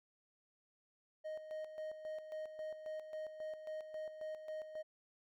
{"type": "tone with tremolo", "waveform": "triangle", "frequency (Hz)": 622.3, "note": "D#5", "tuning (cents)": 0, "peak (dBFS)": -39, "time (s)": [1.24, 4.83], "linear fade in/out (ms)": 20, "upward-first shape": "square", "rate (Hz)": 3.7, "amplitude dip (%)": 60, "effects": []}